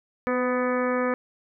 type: harmonic tone with a mistuned harmonic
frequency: 249.2 Hz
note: B3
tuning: 16 cents sharp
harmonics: 1 / 2 / 3 / 4 / 5 / 6 / 7 / 8 / 9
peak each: -27 / -25 / -38 / -34 / -31 / -39 / -34 / -42 / -39 dBFS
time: 0.27-1.14 s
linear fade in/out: 0 ms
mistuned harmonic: 2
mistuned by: +19 cents
effects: none